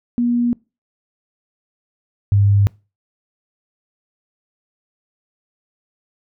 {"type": "tone pair in turn", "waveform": "sine", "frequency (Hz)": [240, 100.71], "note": ["B3", "G2"], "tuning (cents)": [-49, 47], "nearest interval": "octave + minor third", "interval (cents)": 1504, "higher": "first", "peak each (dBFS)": [-14, -10], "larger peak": "second", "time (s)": [[0.18, 0.53], [2.32, 2.67]], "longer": "neither", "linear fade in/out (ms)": 0, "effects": ["noise-tail reverb RT60 0.3 s tail -25 dB re dry"]}